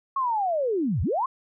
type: linear two-way sweep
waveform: sine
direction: down then up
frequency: 1108.7 to 66.7 to 1108.7 Hz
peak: -22 dBFS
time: 0.16-1.26 s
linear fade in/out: 5 ms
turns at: 1.02 s
effects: none